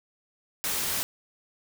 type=noise; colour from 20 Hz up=white; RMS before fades=-29 dBFS; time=0.64-1.03 s; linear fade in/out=0 ms; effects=none